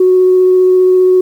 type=tone with vibrato; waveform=sine; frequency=368.9 Hz; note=F#4; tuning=5 cents flat; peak=-4 dBFS; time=0-1.21 s; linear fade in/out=5 ms; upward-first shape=sine; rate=15 Hz; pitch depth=8 cents each way; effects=tanh soft clip ceiling 0 dBFS + 7-bit